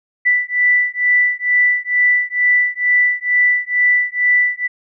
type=beating tone pair; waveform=sine; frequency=1975.5 / 1977.7 Hz; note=B6 / B6; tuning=0 / +2 cents; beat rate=2.2 Hz; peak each=-15 dBFS; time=0.25-4.68 s; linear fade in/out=20 ms; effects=none